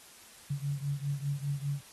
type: beating tone pair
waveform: sine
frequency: 140 / 145 Hz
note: C#3 / D3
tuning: +18 / -22 cents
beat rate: 5 Hz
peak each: -33 / -35 dBFS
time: 0.5-1.81 s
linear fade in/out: 10 ms
effects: white hiss -54 dBFS RMS until 1.92 s + AAC 32 kbps